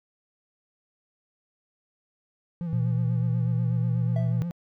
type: tone with vibrato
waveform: triangle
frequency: 167.8 Hz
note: E3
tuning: 31 cents sharp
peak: -26 dBFS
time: 2.61-4.51 s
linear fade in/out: 0 ms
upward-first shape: sine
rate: 8.2 Hz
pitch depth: 69 cents each way
type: tone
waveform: sine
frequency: 120 Hz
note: B2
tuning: 49 cents flat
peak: -23 dBFS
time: 2.73-4.42 s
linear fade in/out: 0 ms
type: tone with exponential decay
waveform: triangle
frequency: 659.3 Hz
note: E5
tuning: in tune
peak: -29 dBFS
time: 4.16-4.52 s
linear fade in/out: 2 ms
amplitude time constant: 77 ms
effects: none